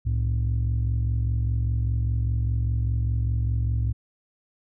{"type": "tone pair together", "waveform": "sine", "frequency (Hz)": [66, 111], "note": ["C2", "A2"], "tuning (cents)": [16, 16], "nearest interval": "major sixth", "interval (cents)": 900, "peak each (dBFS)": -22, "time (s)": [0.05, 3.93], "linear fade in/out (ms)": 20, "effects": ["tanh soft clip ceiling -18 dBFS"]}